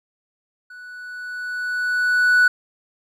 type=tone with level ramp; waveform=triangle; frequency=1480 Hz; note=F#6; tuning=in tune; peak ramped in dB=-36 to -8 dBFS; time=0.7-2.48 s; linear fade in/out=5 ms; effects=tanh soft clip ceiling -4 dBFS